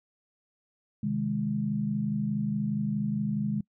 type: chord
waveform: sine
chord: Ab major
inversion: first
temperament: equal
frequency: 130.81 / 155.56 / 207.7 Hz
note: C3 / Eb3 / Ab3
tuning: 0 / 0 / 0 cents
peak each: -34 / -33 / -28 dBFS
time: 1.03-3.61 s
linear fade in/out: 5 ms
effects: noise-tail reverb RT60 0.1 s tail -24 dB re dry